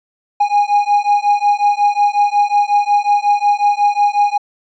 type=beating tone pair; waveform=triangle; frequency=819 / 824.5 Hz; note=G#5 / G#5; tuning=-24 / -13 cents; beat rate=5.5 Hz; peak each=-12 dBFS; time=0.4-4.38 s; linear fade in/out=10 ms; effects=resampled to 16000 Hz